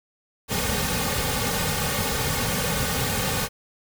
pink noise with comb filter, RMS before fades -25 dBFS, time 0.48-3.49 s, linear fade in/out 50 ms, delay 3 ms, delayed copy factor -1, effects none

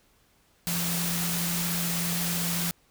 sine tone in noise, 171.8 Hz, F3, 28 cents flat, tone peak -30 dBFS, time 0.67-2.71 s, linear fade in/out 0 ms, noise white, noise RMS -30 dBFS, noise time 0.67-2.71 s, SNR -3 dB, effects pink hiss -64 dBFS RMS until 2.9 s

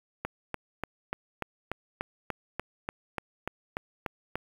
click train, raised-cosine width 0.5 ms, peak -16 dBFS, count 15, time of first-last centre 0.25-4.356 s, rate 3.41 Hz, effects 7-bit

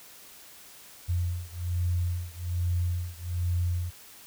sine beating tone pair, 87.31 / 88.51 Hz, F2 / F2, 0 / +24 cents, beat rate 1.2 Hz, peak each -29 / -30 dBFS, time 1.08-3.91 s, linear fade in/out 20 ms, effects white hiss -50 dBFS RMS until 4.26 s

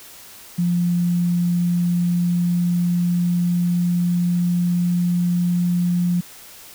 sine tone with pitch glide, 174.61 to 175.93 Hz, F3 to F3, 0 to +13 cents, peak -16 dBFS, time 0.58-6.21 s, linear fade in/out 10 ms, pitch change +13 cents, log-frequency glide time 1.59-5.97 s, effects white hiss -42 dBFS RMS until 6.74 s

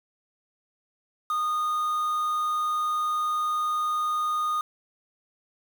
triangle tone with quantisation, 1230 Hz, D#6, 20 cents flat, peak -22 dBFS, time 1.3-4.61 s, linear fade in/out 2 ms, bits 7, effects none

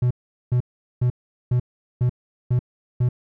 triangle tone bursts, 123.47 Hz, B2, in tune, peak -14 dBFS, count 7, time 0.02-3.089 s, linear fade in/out 5 ms, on 87 ms, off 410 ms, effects none

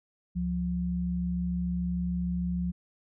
sine tone pair together, 70.4 / 177.12 Hz, C#2 / F3, +27 / +25 cents, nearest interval octave + major third, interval 1598 cents, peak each -34 / -28 dBFS, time 0.35-2.72 s, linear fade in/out 20 ms, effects none

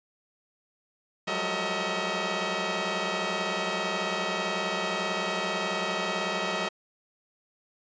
10% pulse tone cluster, 177.5 / 188.7 / 206.9 / 451.2 / 636 Hz, F3 / F#3 / G#3 / A4 / D#5, +28 / +34 / -6 / +44 / +38 cents, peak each -30 / -26 / -30 / -27 / -22 dBFS, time 1.27-6.69 s, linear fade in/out 10 ms, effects resampled to 16000 Hz

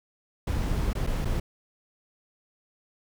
brown noise with dropouts, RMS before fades -27 dBFS, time 0.47-1.4 s, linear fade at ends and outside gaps 5 ms, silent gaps 0.932-0.951 / 1.067-1.071 / 1.248-1.253 s, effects none

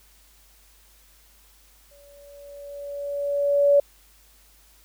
sine tone with exponential growth, 570 Hz, C#5, 48 cents sharp, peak -12 dBFS, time 1.91-3.8 s, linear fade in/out 5 ms, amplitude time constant 410 ms, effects added 50 Hz sine -57 dBFS peak until 4.84 s + white hiss -57 dBFS RMS until 4.84 s

